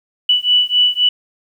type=beating tone pair; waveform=sine; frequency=2960 / 2963.8 Hz; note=F#7 / F#7; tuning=0 / +2 cents; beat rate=3.8 Hz; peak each=-14 dBFS; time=0.29-1.09 s; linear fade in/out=5 ms; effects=8-bit